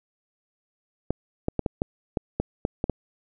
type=clicks; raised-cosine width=2 ms; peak=-10 dBFS; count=10; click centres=1.106 / 1.484 / 1.593 / 1.662 / 1.819 / 2.172 / 2.4 / 2.651 / 2.841 / 2.897 s; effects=none